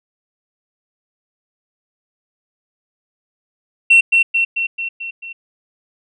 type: tone with echo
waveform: sine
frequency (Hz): 2715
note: F7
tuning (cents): -50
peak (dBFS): -4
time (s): 3.9-4.01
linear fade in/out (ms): 10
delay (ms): 220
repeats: 6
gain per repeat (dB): -4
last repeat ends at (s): 5.33
effects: tanh soft clip ceiling -4 dBFS

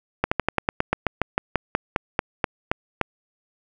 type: slowing click train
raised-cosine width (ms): 0.5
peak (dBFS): -4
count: 18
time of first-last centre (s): 0.24-3.013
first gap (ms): 75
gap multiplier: 1.09
effects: none

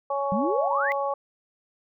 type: harmonic tone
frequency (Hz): 278.9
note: C#4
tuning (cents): +11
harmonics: 2 / 3 / 4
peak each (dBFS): -27 / -29 / -30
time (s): 0.1-1.14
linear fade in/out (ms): 5
type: exponential sweep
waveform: sine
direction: up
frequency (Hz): 180.6 to 2125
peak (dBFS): -24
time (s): 0.32-0.92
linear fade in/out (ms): 0
effects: none

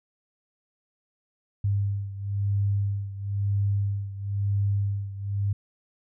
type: beating tone pair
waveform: sine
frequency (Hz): 100 / 101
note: G2 / G#2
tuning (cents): +35 / -48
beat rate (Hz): 1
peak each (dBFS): -25 / -29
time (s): 1.64-5.53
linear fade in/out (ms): 5
effects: none

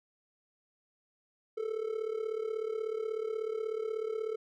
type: tone with amplitude modulation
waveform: triangle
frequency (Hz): 440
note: A4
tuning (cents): 0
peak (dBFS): -27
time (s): 1.57-4.36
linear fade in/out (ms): 10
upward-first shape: sine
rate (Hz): 36.4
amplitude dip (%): 80
effects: none

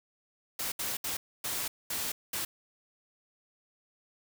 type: noise bursts at uneven times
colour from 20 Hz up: white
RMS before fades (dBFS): -34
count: 6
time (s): 0.59-0.72 / 0.79-0.97 / 1.04-1.17 / 1.44-1.68 / 1.9-2.12 / 2.33-2.45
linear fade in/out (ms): 5
effects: none

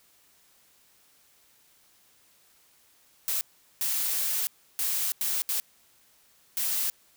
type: noise bursts at uneven times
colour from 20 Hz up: blue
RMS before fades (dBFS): -28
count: 6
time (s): 3.28-3.41 / 3.81-4.47 / 4.79-5.12 / 5.21-5.42 / 5.49-5.6 / 6.57-6.9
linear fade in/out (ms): 0
effects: white hiss -62 dBFS RMS until 7.16 s

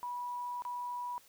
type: tone with dropouts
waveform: sine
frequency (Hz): 977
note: B5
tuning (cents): -19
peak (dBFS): -36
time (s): 0.03-1.18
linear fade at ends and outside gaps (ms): 0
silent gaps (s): 0.621-0.651
effects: white hiss -62 dBFS RMS until 1.28 s

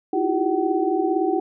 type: tone cluster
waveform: sine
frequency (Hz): 318.8 / 336.1 / 360.2 / 395.9 / 758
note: D#4 / E4 / F#4 / G4 / F#5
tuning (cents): +42 / +34 / -46 / +17 / +42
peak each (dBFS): -25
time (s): 0.13-1.4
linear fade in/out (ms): 5
effects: none

